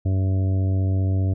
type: harmonic tone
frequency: 95.1 Hz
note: F#2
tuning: 48 cents sharp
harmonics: 1 / 2 / 3 / 4 / 5 / 6 / 7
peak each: -18 / -33 / -31 / -39 / -42 / -42 / -40 dBFS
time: 0.05-1.34 s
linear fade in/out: 10 ms
effects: none